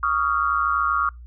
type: tone cluster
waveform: sine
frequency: 1126 / 1234 / 1387 Hz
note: C#6 / D#6 / F6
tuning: +27 / -15 / -12 cents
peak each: -23 dBFS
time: 0.03-1.09 s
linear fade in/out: 2 ms
effects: noise-tail reverb RT60 0.2 s tail -26 dB re dry + added 60 Hz sine -38 dBFS peak until 1.26 s